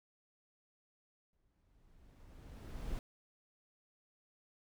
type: noise with exponential growth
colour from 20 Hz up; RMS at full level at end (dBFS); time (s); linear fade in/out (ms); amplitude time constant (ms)
brown; -39; 1.33-2.99; 1; 360
effects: none